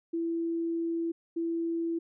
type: tone pair in turn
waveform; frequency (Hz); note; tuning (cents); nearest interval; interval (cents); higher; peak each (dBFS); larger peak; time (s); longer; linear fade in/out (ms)
sine; 333.3 / 333.3; E4 / E4; +19 / +19; unison; 0; neither; -28; neither; 0.13-1.12 / 1.36-1.99; first; 10
effects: none